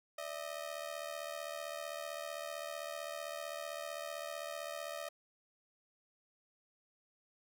sawtooth ring-modulated tone, 622.3 Hz, D#5, in tune, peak -34 dBFS, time 0.18-5.09 s, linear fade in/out 5 ms, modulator 37.8 Hz, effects none

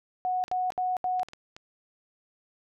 sine tone bursts, 735 Hz, F#5, 12 cents flat, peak -25 dBFS, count 4, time 0.25-1.232 s, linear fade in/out 0 ms, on 190 ms, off 74 ms
clicks, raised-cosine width 0.2 ms, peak -26 dBFS, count 8, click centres 0.439 / 0.481 / 0.516 / 0.721 / 1.196 / 1.286 / 1.334 / 1.565 s
effects none

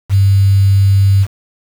sine tone with quantisation, 98 Hz, G2, in tune, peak -6 dBFS, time 0.09-1.27 s, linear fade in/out 50 ms, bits 5, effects none

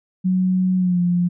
sine tone with pitch glide, 185 to 176.03 Hz, F#3 to F3, 0 to +14 cents, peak -15 dBFS, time 0.24-1.29 s, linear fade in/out 20 ms, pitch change -86 cents, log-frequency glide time 0.77-1 s, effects none

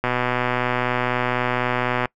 click train, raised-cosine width 0.5 ms, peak -6 dBFS, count 251, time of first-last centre 0.04-2.056 s, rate 124 Hz, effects noise-tail reverb RT60 0.1 s tail -24 dB re dry

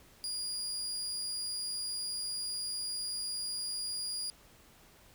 30% pulse tone, 4851 Hz, D#8, 45 cents flat, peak -32 dBFS, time 0.24-4.3 s, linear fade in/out 0 ms, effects pink hiss -60 dBFS RMS until 5.14 s

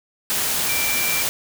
sine tone in noise, 2349 Hz, D7, in tune, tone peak -24 dBFS, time 0.69-1.22 s, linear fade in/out 0 ms, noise white, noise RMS -22 dBFS, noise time 0.3-1.29 s, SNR -5 dB, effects none

